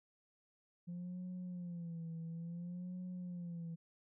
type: tone with vibrato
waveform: sine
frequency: 172.9 Hz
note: F3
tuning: 17 cents flat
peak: -40 dBFS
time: 0.87-3.76 s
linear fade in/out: 20 ms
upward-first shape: sine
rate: 0.58 Hz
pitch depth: 88 cents each way
effects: tanh soft clip ceiling -40 dBFS